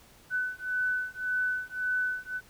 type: beating tone pair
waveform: sine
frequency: 1500 / 1501.8 Hz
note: F#6 / F#6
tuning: +23 / +25 cents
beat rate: 1.8 Hz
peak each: -31 dBFS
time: 0.3-2.41 s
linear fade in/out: 50 ms
effects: pink hiss -57 dBFS RMS until 2.49 s